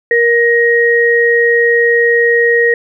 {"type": "tone pair together", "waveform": "sine", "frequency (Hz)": [470, 1880], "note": ["A#4", "A#6"], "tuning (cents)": [14, 14], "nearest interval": "2 octaves", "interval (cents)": 2400, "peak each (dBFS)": -10, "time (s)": [0.11, 2.74], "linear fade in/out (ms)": 2, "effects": []}